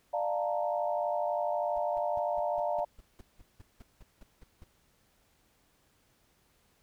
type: chord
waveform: sine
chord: Bb major seventh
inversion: first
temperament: equal with one note detuned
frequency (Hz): 595.2 / 698.5 / 880 / 932.3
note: D5 / F5 / A5 / Bb5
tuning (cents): +23 / 0 / 0 / 0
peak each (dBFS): -32 / -32 / -38 / -38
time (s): 0.13-2.85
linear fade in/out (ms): 10
type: noise bursts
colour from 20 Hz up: brown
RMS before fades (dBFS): -48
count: 15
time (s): 1.76-4.64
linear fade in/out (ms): 5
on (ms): 24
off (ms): 180
effects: pink hiss -69 dBFS RMS until 6.82 s